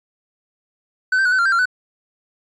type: tone with pitch steps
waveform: triangle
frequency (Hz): 1513 / 1562 / 1469 / 1520 / 1385 / 1572 / 1378 / 1495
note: F#6 / G6 / F#6 / F#6 / F6 / G6 / F6 / F#6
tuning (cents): +38 / -7 / -13 / +46 / -15 / +4 / -24 / +17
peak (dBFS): -12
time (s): 1.12-1.656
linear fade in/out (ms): 5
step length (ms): 67
effects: resampled to 22050 Hz